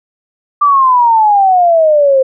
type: exponential sweep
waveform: sine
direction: down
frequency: 1183 to 520 Hz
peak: -5 dBFS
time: 0.61-2.23 s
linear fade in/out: 10 ms
effects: none